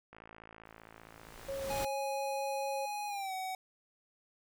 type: click train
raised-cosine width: 0.5 ms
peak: -36 dBFS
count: 85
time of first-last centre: 0.13-1.649 s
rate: 55.3 Hz
type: noise with exponential growth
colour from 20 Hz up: pink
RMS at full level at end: -38 dBFS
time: 0.65-1.85 s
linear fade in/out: 5 ms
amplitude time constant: 260 ms
type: tone with vibrato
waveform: sine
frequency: 545 Hz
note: C#5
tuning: 29 cents flat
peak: -36 dBFS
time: 1.48-2.86 s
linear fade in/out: 10 ms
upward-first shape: triangle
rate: 4.4 Hz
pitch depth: 10 cents each way
type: tone with pitch glide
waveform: square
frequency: 830.6 to 752.9 Hz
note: G#5 to F#5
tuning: 0 to +30 cents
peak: -37 dBFS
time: 1.7-3.55 s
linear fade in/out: 2 ms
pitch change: -170 cents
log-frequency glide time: 3.07-3.33 s
effects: none